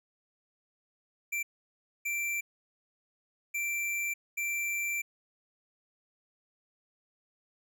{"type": "tone bursts at uneven times", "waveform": "square", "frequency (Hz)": 2349, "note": "D7", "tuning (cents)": 0, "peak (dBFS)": -31, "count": 4, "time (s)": [[1.32, 1.43], [2.05, 2.41], [3.54, 4.14], [4.37, 5.02]], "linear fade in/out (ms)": 10, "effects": []}